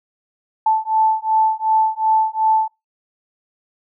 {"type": "beating tone pair", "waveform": "sine", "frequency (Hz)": [876, 878.7], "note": ["A5", "A5"], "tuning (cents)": [-8, -3], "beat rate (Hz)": 2.7, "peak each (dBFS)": -17, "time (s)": [0.66, 2.68], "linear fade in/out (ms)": 5, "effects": ["noise-tail reverb RT60 0.2 s tail -25 dB re dry"]}